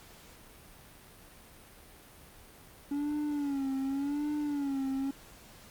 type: tone with vibrato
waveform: triangle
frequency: 282.3 Hz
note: C#4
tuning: 32 cents sharp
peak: -28 dBFS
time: 2.91-5.11 s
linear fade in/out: 5 ms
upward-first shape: sine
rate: 0.88 Hz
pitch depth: 94 cents each way
effects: pink hiss -54 dBFS RMS until 5.7 s + Opus 48 kbps